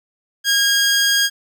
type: tone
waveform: 15% pulse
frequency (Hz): 1628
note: G#6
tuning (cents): -35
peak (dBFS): -7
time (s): 0.44-1.3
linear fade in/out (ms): 50
effects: none